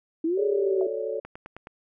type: exponential two-way sweep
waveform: sine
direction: up then down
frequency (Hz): 313.3 to 415.3 to 373.7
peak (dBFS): -22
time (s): 0.24-0.87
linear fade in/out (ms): 5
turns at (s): 0.42
type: chord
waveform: sine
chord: D major seventh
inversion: first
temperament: equal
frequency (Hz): 370 / 440 / 554.4 / 587.3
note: F#4 / A4 / C#5 / D5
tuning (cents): 0 / 0 / 0 / 0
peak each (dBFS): -36 / -30 / -32 / -36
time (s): 0.37-1.2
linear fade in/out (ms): 10
type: tone with exponential decay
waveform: sine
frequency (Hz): 659.3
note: E5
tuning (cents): 0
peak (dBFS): -27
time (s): 0.81-0.95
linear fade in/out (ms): 1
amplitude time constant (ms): 30
type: click train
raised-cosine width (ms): 0.5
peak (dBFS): -25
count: 5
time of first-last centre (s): 1.25-1.671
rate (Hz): 9.5
effects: none